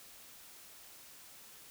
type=silence; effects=white hiss -55 dBFS RMS until 1.7 s